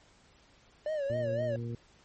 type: tone with vibrato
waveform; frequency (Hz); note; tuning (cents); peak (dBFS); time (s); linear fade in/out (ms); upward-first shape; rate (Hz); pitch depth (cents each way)
triangle; 587; D5; -1; -28; 0.86-1.56; 2; sine; 3.9; 120
type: harmonic tone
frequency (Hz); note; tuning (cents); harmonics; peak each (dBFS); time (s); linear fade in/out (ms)
117.7; A#2; +17; 1 / 2 / 3 / 4; -35 / -41 / -45 / -47; 1.1-1.75; 0
effects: pink hiss -62 dBFS RMS until 2.04 s + MP3 32 kbps